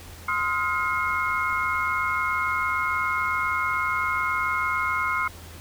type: tone cluster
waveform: sine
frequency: 1039 / 1268 / 1415 / 2159 Hz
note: C6 / D#6 / F6 / C#7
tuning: -12 / +32 / +22 / -46 cents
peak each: -28 dBFS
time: 0.28-5.28 s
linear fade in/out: 5 ms
effects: added 83 Hz sine -43 dBFS peak until 5.6 s + pink hiss -45 dBFS RMS until 5.6 s